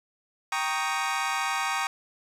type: chord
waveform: 25% pulse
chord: Eb dominant seventh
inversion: first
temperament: equal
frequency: 784 / 932.3 / 1108.7 / 1244.5 Hz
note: G5 / Bb5 / Db6 / Eb6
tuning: 0 / 0 / 0 / 0 cents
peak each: -28 dBFS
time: 0.52-1.87 s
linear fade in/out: 2 ms
effects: low-pass 9000 Hz 12 dB/octave + 9-bit